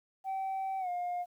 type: tone with pitch glide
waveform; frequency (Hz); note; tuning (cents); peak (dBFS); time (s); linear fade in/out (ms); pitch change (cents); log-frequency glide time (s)
sine; 770 to 710.2; G5 to F5; -31 to +29; -30; 0.24-1.26; 50; -140; 0.79-0.89
effects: tanh soft clip ceiling -31 dBFS + 11-bit